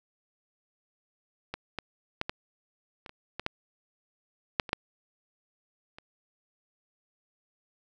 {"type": "clicks", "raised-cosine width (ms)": 0.3, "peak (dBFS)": [-18, -17, -13, -15, -26, -28, -18, -13, -7, -24, -9, -29], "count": 12, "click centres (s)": [1.54, 1.787, 2.214, 2.295, 3.062, 3.094, 3.396, 3.464, 4.598, 4.692, 4.731, 5.985], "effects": []}